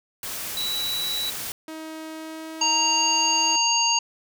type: noise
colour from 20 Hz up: white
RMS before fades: -32 dBFS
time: 0.23-1.52 s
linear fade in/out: 2 ms
type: tone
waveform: triangle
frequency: 3922 Hz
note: B7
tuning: 13 cents flat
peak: -24 dBFS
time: 0.57-1.3 s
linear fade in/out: 2 ms
type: tone with pitch glide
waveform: sawtooth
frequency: 316.9 to 323 Hz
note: D#4 to E4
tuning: +32 to -35 cents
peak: -30 dBFS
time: 1.68-3.56 s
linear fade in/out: 2 ms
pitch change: +33 cents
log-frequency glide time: 2.13-3.06 s
type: harmonic tone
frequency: 932.3 Hz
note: A#5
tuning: in tune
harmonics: 1 / 3 / 5 / 7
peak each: -24 / -24 / -24 / -24 dBFS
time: 2.61-3.99 s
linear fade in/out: 5 ms
effects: none